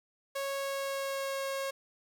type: tone with pitch glide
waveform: sawtooth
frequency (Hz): 551 to 544.4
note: C#5 to C#5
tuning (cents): -11 to -31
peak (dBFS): -29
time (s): 0.35-1.71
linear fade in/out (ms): 10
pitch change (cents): -20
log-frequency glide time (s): 0.57-1.46
effects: 10-bit